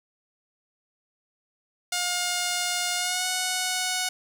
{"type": "tone with pitch glide", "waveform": "5% pulse", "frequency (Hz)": [713, 736.4], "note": ["F5", "F#5"], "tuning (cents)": [36, -8], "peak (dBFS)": -13, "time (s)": [1.92, 4.09], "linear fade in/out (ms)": 5, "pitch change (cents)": 56, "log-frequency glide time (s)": [2.96, 3.27], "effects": []}